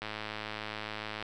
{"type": "click train", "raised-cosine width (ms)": 0.3, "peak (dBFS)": -21, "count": 130, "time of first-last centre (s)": [0.02, 1.226], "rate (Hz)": 107, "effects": []}